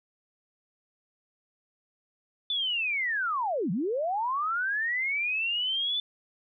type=linear two-way sweep; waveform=sine; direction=down then up; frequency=3520 to 154.2 to 3520 Hz; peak=-26 dBFS; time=2.5-6 s; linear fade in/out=2 ms; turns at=3.71 s; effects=none